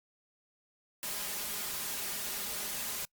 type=noise with comb filter; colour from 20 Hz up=white; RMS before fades=-37 dBFS; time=1.03-3.05 s; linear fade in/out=0 ms; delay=4.9 ms; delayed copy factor=+0.55; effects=noise-tail reverb RT60 0.1 s tail -26 dB re dry + Opus 48 kbps